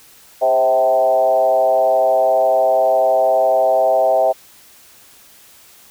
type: tone with frequency modulation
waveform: sine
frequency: 650 Hz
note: E5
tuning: 24 cents flat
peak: -11 dBFS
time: 0.41-4.33 s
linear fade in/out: 20 ms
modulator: 122 Hz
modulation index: 1.1
effects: white hiss -46 dBFS RMS until 5.9 s